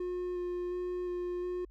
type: tone with vibrato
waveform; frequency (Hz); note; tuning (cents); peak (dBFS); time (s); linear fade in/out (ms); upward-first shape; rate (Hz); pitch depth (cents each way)
triangle; 357.3; F4; +40; -31; 0-1.65; 5; square; 1.4; 9
effects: added 49 Hz sine -52 dBFS peak until 1.7 s